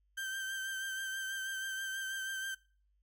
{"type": "tone with vibrato", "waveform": "35% pulse", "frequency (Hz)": 1563, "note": "G6", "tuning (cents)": -6, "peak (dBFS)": -35, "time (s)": [0.17, 2.55], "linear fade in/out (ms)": 10, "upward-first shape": "triangle", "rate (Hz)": 6.2, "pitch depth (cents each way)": 28, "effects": ["noise-tail reverb RT60 0.4 s tail -22 dB re dry", "added 50 Hz sine -70 dBFS peak until 3.02 s"]}